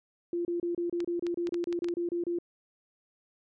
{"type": "tone bursts", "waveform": "sine", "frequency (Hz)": 345.6, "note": "F4", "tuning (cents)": -18, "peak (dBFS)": -28, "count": 14, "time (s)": [0.33, 2.387], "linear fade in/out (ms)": 2, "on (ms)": 120, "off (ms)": 29}
{"type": "clicks", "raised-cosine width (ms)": 0.2, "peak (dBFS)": -24, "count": 8, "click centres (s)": [1.004, 1.267, 1.471, 1.543, 1.641, 1.727, 1.844, 1.886]}
{"effects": []}